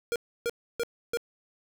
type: tone bursts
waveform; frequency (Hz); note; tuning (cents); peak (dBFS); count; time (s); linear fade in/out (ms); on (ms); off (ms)
square; 471; A#4; +18; -27; 4; 0.12-1.172; 0; 38; 300
effects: none